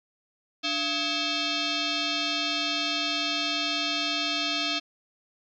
sine tone with frequency modulation, 293.7 Hz, D4, in tune, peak -25 dBFS, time 0.63-4.8 s, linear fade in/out 20 ms, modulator 976 Hz, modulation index 4.6, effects 11-bit

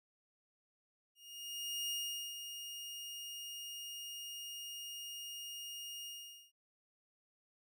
sawtooth tone with ADSR envelope, 2850 Hz, F7, 34 cents sharp, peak -33 dBFS, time 1.15-6.52 s, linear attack 750 ms, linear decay 440 ms, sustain -8 dB, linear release 460 ms, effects none

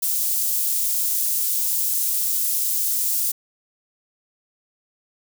white high-pass noise, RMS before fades -22 dBFS, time 0.02-3.32 s, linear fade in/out 10 ms, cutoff 8000 Hz, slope 12 dB/octave, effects none

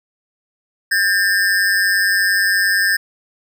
square ring-modulated tone, 1700 Hz, G#6, 40 cents sharp, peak -11 dBFS, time 0.91-2.97 s, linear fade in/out 10 ms, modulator 95.7 Hz, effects none

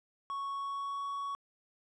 triangle tone with pitch glide, 1108.7 to 1119 Hz, C#6 to C#6, 0 to +16 cents, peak -33 dBFS, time 0.3-1.35 s, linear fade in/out 0 ms, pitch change +16 cents, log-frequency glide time 0.51-1.05 s, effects resampled to 24000 Hz

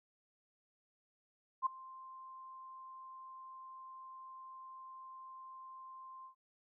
sine tone with ADSR envelope, 1048 Hz, C6, 2 cents sharp, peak -27 dBFS, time 1.62-6.35 s, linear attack 41 ms, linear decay 9 ms, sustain -22 dB, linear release 100 ms, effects none

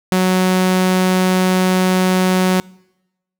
sawtooth tone, 185 Hz, F#3, in tune, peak -8 dBFS, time 0.12-2.6 s, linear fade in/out 0 ms, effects noise-tail reverb RT60 0.9 s tail -25 dB re dry

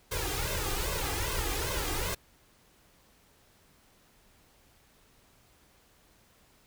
pink noise with flanger, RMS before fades -32 dBFS, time 0.11-2.15 s, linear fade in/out 10 ms, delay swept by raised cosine 1.9 to 2.52 ms, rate 2.5 Hz, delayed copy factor +0.9, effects pink hiss -63 dBFS RMS until 6.66 s

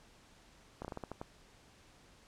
slowing click train, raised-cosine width 1 ms, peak -27 dBFS, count 8, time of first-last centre 0.82-1.215 s, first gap 27 ms, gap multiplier 1.24, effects pink hiss -62 dBFS RMS until 2.27 s + low-pass 8000 Hz 12 dB/octave

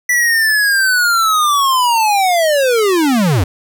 square linear sweep, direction down, 1975.5 to 77.78 Hz, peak -11 dBFS, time 0.09-3.44 s, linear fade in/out 5 ms, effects none

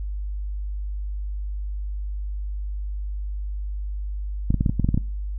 clicks, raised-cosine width 5 ms, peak -8 dBFS, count 10, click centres 4.505 / 4.543 / 4.609 / 4.662 / 4.695 / 4.797 / 4.845 / 4.889 / 4.944 / 4.976 s, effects noise-tail reverb RT60 0.4 s tail -24 dB re dry + added 50 Hz sine -26 dBFS peak until 5.38 s

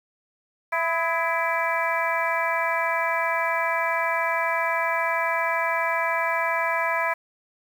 harmonic tone with a mistuned harmonic, 332.6 Hz, E4, 16 cents sharp, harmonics 2 / 3 / 4 / 5 / 6 / 7, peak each -28 / -26 / -32 / -29 / -30 / -30 dBFS, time 0.72-7.14 s, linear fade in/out 10 ms, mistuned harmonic 4, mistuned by -66 cents, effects 8-bit

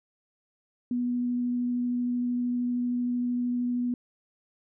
sine tone with vibrato, 244.6 Hz, B3, 16 cents flat, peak -25 dBFS, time 0.91-3.94 s, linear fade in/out 2 ms, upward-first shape triangle, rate 13 Hz, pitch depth 9 cents each way, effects none

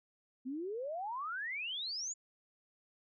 sine exponential sweep, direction up, 246.2 to 7130 Hz, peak -37 dBFS, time 0.45-2.14 s, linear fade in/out 20 ms, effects none

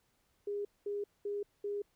sine tone bursts, 408.1 Hz, G#4, 30 cents flat, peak -34 dBFS, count 4, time 0.47-1.82 s, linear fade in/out 5 ms, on 180 ms, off 210 ms, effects pink hiss -75 dBFS RMS until 1.95 s

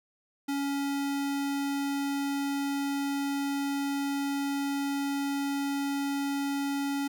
square tone, 280 Hz, C#4, 18 cents sharp, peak -29 dBFS, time 0.48-7.08 s, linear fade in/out 10 ms, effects none

